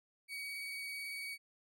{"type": "tone with vibrato", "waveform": "35% pulse", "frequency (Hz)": 2256, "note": "C#7", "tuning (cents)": 30, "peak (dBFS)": -39, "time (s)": [0.28, 1.38], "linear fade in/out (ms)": 50, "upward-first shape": "sine", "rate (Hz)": 18, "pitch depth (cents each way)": 14, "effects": []}